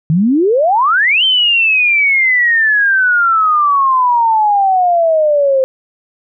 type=exponential two-way sweep; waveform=sine; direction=up then down; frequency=149.9 to 3136 to 520 Hz; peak=-8 dBFS; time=0.1-5.64 s; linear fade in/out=0 ms; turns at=1.24 s; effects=none